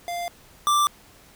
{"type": "tone pair in turn", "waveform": "square", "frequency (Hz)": [696, 1177], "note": ["F5", "D6"], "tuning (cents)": [-6, 3], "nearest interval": "major sixth", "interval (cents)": 909, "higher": "second", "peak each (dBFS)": [-28, -18], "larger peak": "second", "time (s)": [[0.08, 0.28], [0.67, 0.87]], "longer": "neither", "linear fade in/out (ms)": 0, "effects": ["pink hiss -52 dBFS RMS until 1.35 s"]}